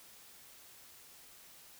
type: silence
effects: white hiss -57 dBFS RMS until 1.79 s